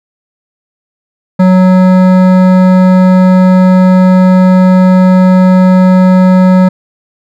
sine tone with hard clipping, 185 Hz, F#3, in tune, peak -4 dBFS, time 1.39-6.69 s, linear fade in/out 10 ms, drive 14 dB, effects none

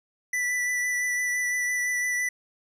square tone with vibrato, 1975.5 Hz, B6, in tune, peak -25 dBFS, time 0.33-2.29 s, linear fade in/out 5 ms, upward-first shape sine, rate 5.9 Hz, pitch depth 14 cents each way, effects low-pass 12000 Hz 12 dB/octave + 11-bit

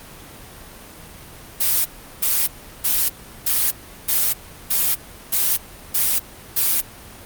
blue noise bursts, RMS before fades -18 dBFS, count 9, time 1.6-6.81 s, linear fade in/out 10 ms, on 250 ms, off 370 ms, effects pink hiss -40 dBFS RMS until 7.25 s + Opus 32 kbps

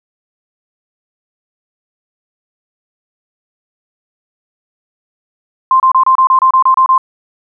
sine tone bursts, 1046.5 Hz, C6, in tune, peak -5 dBFS, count 11, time 5.71-6.979 s, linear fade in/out 2 ms, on 89 ms, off 29 ms, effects none

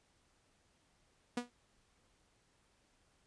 sawtooth tone with exponential decay, 242.9 Hz, B3, 29 cents flat, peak -28 dBFS, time 1.37-1.5 s, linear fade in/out 5 ms, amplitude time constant 28 ms, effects pink hiss -73 dBFS RMS until 3.26 s + resampled to 22050 Hz

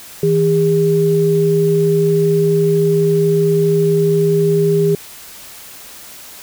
sine tone pair together, 160.9 / 405.1 Hz, E3 / G#4, -42 / -43 cents, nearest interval octave + major third, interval 1599 cents, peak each -15 / -12 dBFS, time 0.23-4.95 s, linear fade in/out 2 ms, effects white hiss -36 dBFS RMS until 6.42 s

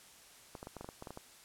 clicks, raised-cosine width 1 ms, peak -30 dBFS, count 11, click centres 0.552 / 0.629 / 0.671 / 0.767 / 0.81 / 0.845 / 0.889 / 1.024 / 1.072 / 1.106 / 1.174 s, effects white hiss -58 dBFS RMS until 1.44 s + low-pass 11000 Hz 12 dB/octave

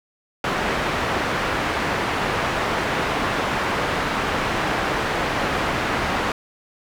white low-pass noise, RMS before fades -23 dBFS, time 0.44-6.32 s, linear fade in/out 2 ms, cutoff 1600 Hz, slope 12 dB/octave, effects none

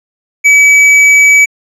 triangle tone with tanh clipping, 2286 Hz, D7, 47 cents flat, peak -4 dBFS, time 0.44-1.46 s, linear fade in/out 20 ms, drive 14 dB, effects low-pass 11000 Hz 12 dB/octave

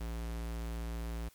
square tone, 57.2 Hz, A#1, 32 cents flat, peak -37 dBFS, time 0-1.29 s, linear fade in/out 10 ms, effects white hiss -64 dBFS RMS until 1.34 s + MP3 96 kbps

